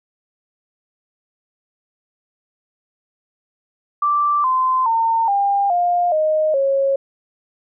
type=tone with pitch steps; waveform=sine; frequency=1172 / 1032.1 / 909 / 800.5 / 705 / 620.8 / 546.8 Hz; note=D6 / C6 / A#5 / G5 / F5 / D#5 / C#5; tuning=-4 / -24 / -44 / +36 / +16 / -4 / -24 cents; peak=-14 dBFS; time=4.02-6.96 s; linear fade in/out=5 ms; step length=420 ms; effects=none